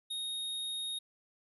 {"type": "tone", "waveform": "square", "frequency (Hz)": 3729, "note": "A#7", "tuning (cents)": 0, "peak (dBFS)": -36, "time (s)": [0.1, 0.99], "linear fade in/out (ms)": 10, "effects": ["resampled to 32000 Hz", "13-bit"]}